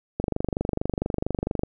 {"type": "click train", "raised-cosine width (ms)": 2, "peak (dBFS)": -11, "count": 36, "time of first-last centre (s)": [0.2, 1.634], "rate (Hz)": 24.4, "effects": []}